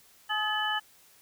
sine tone cluster, 852 / 1266 / 1719 / 2994 Hz, G#5 / D#6 / A6 / F#7, +44 / +30 / -41 / +20 cents, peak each -32 / -35 / -31 / -32 dBFS, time 0.29-0.8 s, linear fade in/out 20 ms, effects white hiss -59 dBFS RMS until 1.21 s

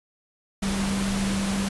sine tone in noise, 196 Hz, G3, in tune, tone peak -24 dBFS, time 0.62-1.69 s, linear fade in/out 10 ms, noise pink, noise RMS -30 dBFS, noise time 0.62-1.69 s, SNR +3 dB, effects resampled to 24000 Hz

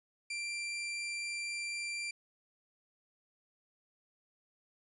sawtooth tone, 2362 Hz, D7, 9 cents sharp, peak -33 dBFS, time 0.3-2.11 s, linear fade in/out 5 ms, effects resampled to 24000 Hz

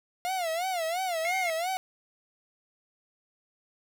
45% pulse tone with vibrato, 698.5 Hz, F5, in tune, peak -28 dBFS, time 0.25-1.77 s, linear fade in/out 0 ms, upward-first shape sine, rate 2.9 Hz, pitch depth 150 cents each way
triangle tone, 2140 Hz, C7, 38 cents sharp, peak -28 dBFS, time 1.25-1.5 s, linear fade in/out 0 ms
effects none

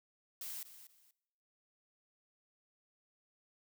blue noise with echo, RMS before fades -44 dBFS, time 0.41-0.63 s, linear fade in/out 2 ms, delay 240 ms, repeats 2, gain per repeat -12 dB, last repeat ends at 1.11 s, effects noise-tail reverb RT60 0.9 s tail -21 dB re dry

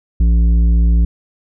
triangle tone with tanh clipping, 57.3 Hz, A#1, 29 cents flat, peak -10 dBFS, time 0.2-1.05 s, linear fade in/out 5 ms, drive 13 dB, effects none

